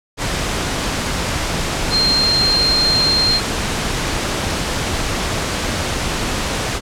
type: tone in noise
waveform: sine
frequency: 4186 Hz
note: C8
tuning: in tune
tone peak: -13 dBFS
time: 1.9-3.41 s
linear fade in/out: 50 ms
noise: pink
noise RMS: -20 dBFS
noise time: 0.17-6.81 s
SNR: +4 dB
effects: low-pass 8000 Hz 12 dB/octave